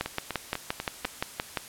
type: two click trains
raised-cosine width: 0.3 ms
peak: -15 / -11 dBFS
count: 5 / 10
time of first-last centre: 0.06-1.048 / 0.01-1.573 s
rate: 4.05 / 5.76 Hz
effects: white hiss -45 dBFS RMS until 1.68 s + low-pass 12000 Hz 12 dB/octave